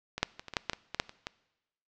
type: clicks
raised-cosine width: 0.2 ms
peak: -19 / -7 / -23 / -24 / -21 / -9 / -11 / -17 / -17 / -8 / -27 / -17 dBFS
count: 12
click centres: 0.18 / 0.23 / 0.395 / 0.483 / 0.537 / 0.568 / 0.697 / 0.733 / 0.946 / 0.999 / 1.094 / 1.269 s
effects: noise-tail reverb RT60 1.0 s tail -22 dB re dry + low-pass 6000 Hz 12 dB/octave